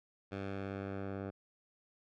10% pulse tone with low-pass filter sweep, 98 Hz, G2, in tune, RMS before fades -41 dBFS, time 0.31-1.31 s, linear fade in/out 20 ms, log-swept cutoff 3100 to 1200 Hz, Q 0.78, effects none

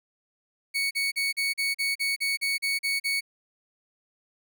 30% pulse tone bursts, 2226 Hz, C#7, 7 cents sharp, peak -22 dBFS, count 12, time 0.74-3.209 s, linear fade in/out 20 ms, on 170 ms, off 39 ms, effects none

